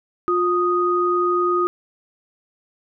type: tone pair together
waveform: sine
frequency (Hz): 354.5 / 1243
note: F4 / D#6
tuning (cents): +26 / -2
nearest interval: octave + minor seventh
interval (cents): 2172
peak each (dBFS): -19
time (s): 0.28-1.67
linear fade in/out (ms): 0
effects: none